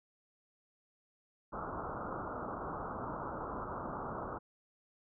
white low-pass noise, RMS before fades -41 dBFS, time 1.52-4.39 s, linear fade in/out 20 ms, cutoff 1400 Hz, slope 96 dB/octave, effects none

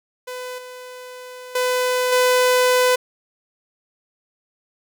sawtooth tone with level steps, 502 Hz, B4, 28 cents sharp, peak -25 / -31 / -14 / -10 dBFS, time 0.27-2.96 s, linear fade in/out 10 ms, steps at 0.58 / 1.55 / 2.12 s, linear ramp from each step 5 ms, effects none

